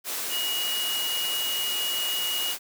sine tone in noise, 2892 Hz, F#7, 40 cents flat, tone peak -27 dBFS, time 0.29-2.55 s, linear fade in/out 50 ms, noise white, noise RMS -31 dBFS, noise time 0.04-2.59 s, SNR +1 dB, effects high-pass 300 Hz 12 dB/octave

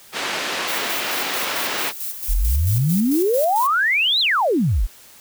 white band-pass noise, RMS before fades -25 dBFS, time 0.12-1.93 s, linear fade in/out 50 ms, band 270 to 3300 Hz, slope 12 dB/octave
violet noise with tremolo, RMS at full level -27 dBFS, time 0.67-3.68 s, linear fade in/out 20 ms, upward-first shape square, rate 4.5 Hz, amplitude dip 55%
sine exponential two-way sweep, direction up then down, 35.14 to 4186 to 35.14 Hz, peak -15 dBFS, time 2.28-4.87 s, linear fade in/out 20 ms, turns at 4.2 s
effects white hiss -46 dBFS RMS until 5.2 s

